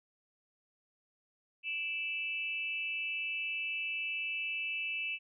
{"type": "tone with amplitude modulation", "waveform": "sine", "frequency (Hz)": 2639, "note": "E7", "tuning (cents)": 1, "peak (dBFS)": -30, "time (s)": [1.63, 5.19], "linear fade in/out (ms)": 50, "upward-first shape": "sine", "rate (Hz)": 297, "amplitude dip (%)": 80, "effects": []}